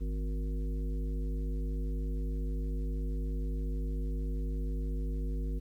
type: harmonic tone with a mistuned harmonic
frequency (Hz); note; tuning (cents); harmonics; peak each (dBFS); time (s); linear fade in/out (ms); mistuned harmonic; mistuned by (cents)
51.6; G#1; -10; 1 / 3 / 5 / 7 / 9; -31 / -43 / -44 / -49 / -50; 0-5.6; 20; 3; +70
effects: 11-bit